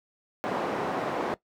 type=band-pass noise; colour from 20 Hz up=white; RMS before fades=-30 dBFS; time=0.44-1.34 s; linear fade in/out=0 ms; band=230 to 750 Hz; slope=12 dB/octave; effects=noise-tail reverb RT60 0.1 s tail -17 dB re dry